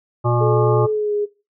harmonic tone, 120.3 Hz, B2, 45 cents flat, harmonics 1 / 3 / 5 / 7 / 9 / 10, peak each -17 / -22 / -24 / -25 / -27 / -27 dBFS, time 0.24-0.87 s, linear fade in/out 20 ms
sine tone with pitch glide, 430.5 to 414.2 Hz, A4 to G#4, -38 to -5 cents, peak -17 dBFS, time 0.4-1.26 s, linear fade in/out 20 ms, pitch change -67 cents, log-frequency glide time 0.89-1.14 s
effects noise-tail reverb RT60 0.3 s tail -20 dB re dry

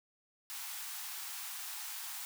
white high-pass noise, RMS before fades -43 dBFS, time 0.5-2.25 s, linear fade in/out 0 ms, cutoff 720 Hz, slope 96 dB/octave, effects none

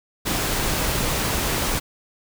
pink noise, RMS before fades -23 dBFS, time 0.25-1.8 s, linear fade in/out 20 ms, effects none

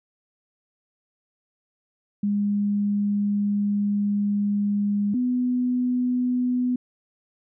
sine tone pair in turn, 204.2 / 248.9 Hz, G#3 / B3, -29 / +14 cents, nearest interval minor third, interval 343 cents, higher second, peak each -20 dBFS, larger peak neither, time 2.23-5.14 / 5.14-6.76 s, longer first, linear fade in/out 5 ms, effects none

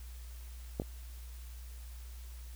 clicks, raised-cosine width 2 ms, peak -19 / -29 dBFS, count 2, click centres 0.799 / 0.819 s, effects added 60 Hz sine -44 dBFS peak until 2.55 s + white hiss -58 dBFS RMS until 2.55 s

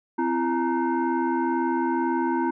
sine tone with frequency modulation, 337 Hz, E4, 38 cents sharp, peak -21 dBFS, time 0.18-2.51 s, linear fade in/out 10 ms, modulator 596 Hz, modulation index 1.3, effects none

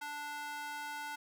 square tone with high-pass filter, 293.7 Hz, D4, in tune, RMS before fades -42 dBFS, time 0.01-1.16 s, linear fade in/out 10 ms, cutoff 1100 Hz, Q 3.2, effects none

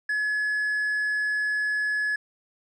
sine tone with hard clipping, 1700 Hz, G#6, 40 cents sharp, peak -24 dBFS, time 0.09-2.16 s, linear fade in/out 5 ms, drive 2 dB, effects none

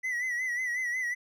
triangle tone with vibrato, 1975.5 Hz, B6, in tune, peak -27 dBFS, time 0.03-1.15 s, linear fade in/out 20 ms, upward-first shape sine, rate 5.5 Hz, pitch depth 69 cents each way, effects none

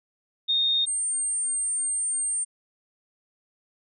sine tone pair in turn, 3685 / 8701 Hz, A#7 / C#9, -21 / -33 cents, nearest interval octave + minor third, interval 1488 cents, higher second, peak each -20 / -24 dBFS, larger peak first, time 0.48-0.86 / 0.86-2.45 s, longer second, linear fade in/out 20 ms, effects none

